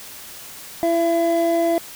triangle tone pair together, 334.6 / 673 Hz, E4 / E5, +26 / +36 cents, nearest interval octave, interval 1210 cents, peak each -18 / -16 dBFS, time 0.83-1.78 s, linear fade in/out 0 ms, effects white hiss -38 dBFS RMS until 1.95 s

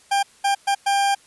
40% pulse tone bursts at uneven times, 797 Hz, G5, 28 cents sharp, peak -16 dBFS, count 4, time 0.11-0.23 / 0.44-0.55 / 0.67-0.75 / 0.86-1.15 s, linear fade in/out 10 ms, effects white hiss -53 dBFS RMS until 1.26 s + resampled to 24000 Hz

